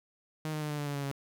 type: tone with pitch steps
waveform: sawtooth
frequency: 155.56 / 153.06 / 150.61 / 148.19 / 145.81 / 143.48 / 141.17 / 138.91 Hz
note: D#3 / D#3 / D3 / D3 / D3 / D3 / C#3 / C#3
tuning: 0 / -28 / +44 / +16 / -12 / -40 / +32 / +4 cents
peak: -29 dBFS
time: 0.45-1.114 s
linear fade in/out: 0 ms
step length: 83 ms
effects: none